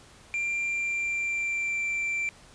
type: tone with pitch glide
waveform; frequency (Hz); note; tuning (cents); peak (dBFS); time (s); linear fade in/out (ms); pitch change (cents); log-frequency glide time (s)
triangle; 2376 to 2349; D7 to D7; +20 to 0; -25; 0.34-2.29; 0; -20; 0.66-1.84
effects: pink hiss -53 dBFS RMS until 2.54 s + resampled to 22050 Hz